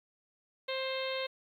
harmonic tone, 527 Hz, C5, 12 cents sharp, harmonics 1 / 2 / 3 / 4 / 5 / 6 / 7 / 8, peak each -35 / -43 / -46 / -42 / -44 / -45 / -43 / -45 dBFS, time 0.68-1.27 s, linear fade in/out 10 ms, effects 11-bit

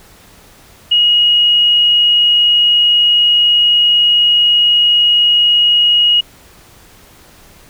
sine tone, 2889 Hz, F#7, 42 cents flat, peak -7 dBFS, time 0.91-6.21 s, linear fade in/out 10 ms, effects pink hiss -43 dBFS RMS until 7.69 s

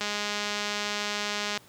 click train, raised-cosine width 0.2 ms, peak -13 dBFS, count 325, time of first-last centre 0.01-1.575 s, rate 207 Hz, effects pink hiss -55 dBFS RMS until 1.68 s + high-pass 80 Hz 12 dB/octave

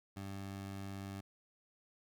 20% pulse tone, 98 Hz, G2, in tune, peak -38 dBFS, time 0.16-1.21 s, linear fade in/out 10 ms, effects 13-bit

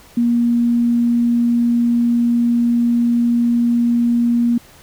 sine tone, 237.2 Hz, A#3, 30 cents sharp, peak -12 dBFS, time 0.17-4.58 s, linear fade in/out 5 ms, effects pink hiss -45 dBFS RMS until 4.82 s

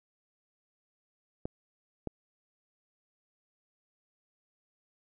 clicks, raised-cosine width 2 ms, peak -21 dBFS, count 2, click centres 1.455 / 2.073 s, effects none

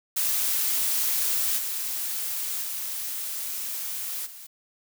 blue noise with level steps, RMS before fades -25 / -30 / -32 / -43 dBFS, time 0.16-4.47 s, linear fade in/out 10 ms, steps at 1.57 / 2.61 / 4.25 s, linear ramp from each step 20 ms, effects none

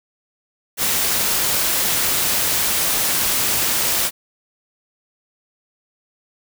white noise, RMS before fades -19 dBFS, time 0.77-4.11 s, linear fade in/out 50 ms, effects none

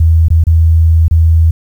sine tone with dropouts, 81.4 Hz, E2, 21 cents flat, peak -4 dBFS, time 0-1.51 s, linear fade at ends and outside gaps 5 ms, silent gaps 0.284-0.303 / 0.439-0.468 / 1.082-1.11 s, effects 7-bit

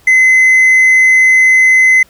sine tone with hard clipping, 2044 Hz, C7, 41 cents flat, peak -5 dBFS, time 0.07-2.03 s, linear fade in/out 5 ms, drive 2 dB, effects pink hiss -47 dBFS RMS until 2.09 s

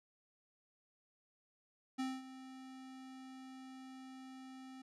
square tone with ADSR envelope, 261.6 Hz, C4, in tune, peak -36 dBFS, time 1.98-4.82 s, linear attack 18 ms, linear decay 220 ms, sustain -15 dB, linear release 6 ms, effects low-pass 8000 Hz 12 dB/octave

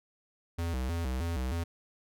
square tone with vibrato, 73.42 Hz, D2, in tune, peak -31 dBFS, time 0.58-1.64 s, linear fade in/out 10 ms, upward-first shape square, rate 3.2 Hz, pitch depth 240 cents each way, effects none

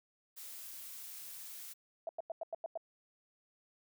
blue noise, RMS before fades -48 dBFS, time 0.36-1.74 s, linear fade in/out 20 ms
sine tone bursts, 659.3 Hz, E5, in tune, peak -36 dBFS, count 7, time 2.07-2.775 s, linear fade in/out 2 ms, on 21 ms, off 93 ms
effects none

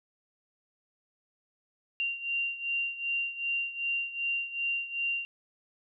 sine beating tone pair, 2770 / 2772.6 Hz, F7 / F7, -15 / -13 cents, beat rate 2.6 Hz, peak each -31 / -35 dBFS, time 2-5.25 s, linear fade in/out 0 ms, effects none

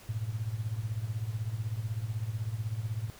sine tone with tremolo, 110 Hz, A2, in tune, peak -27 dBFS, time 0.09-3.1 s, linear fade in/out 0 ms, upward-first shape triangle, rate 16 Hz, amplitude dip 90%, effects pink hiss -53 dBFS RMS until 3.19 s

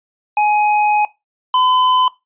square tone pair in turn, 839 / 1013.4 Hz, G#5 / B5, +17 / +44 cents, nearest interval minor third, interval 327 cents, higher second, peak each -12 dBFS, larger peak neither, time 0.37-1.05 / 1.54-2.08 s, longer first, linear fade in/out 2 ms, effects noise-tail reverb RT60 0.2 s tail -18 dB re dry + resampled to 8000 Hz

